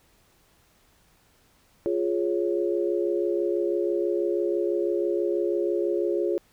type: chord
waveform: sine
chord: Db major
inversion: first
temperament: equal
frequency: 349.2 / 415.3 / 554.4 Hz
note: F4 / Ab4 / Db5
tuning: 0 / 0 / 0 cents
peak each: -25 / -27 / -30 dBFS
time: 1.86-6.38 s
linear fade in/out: 0 ms
effects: pink hiss -62 dBFS RMS until 6.52 s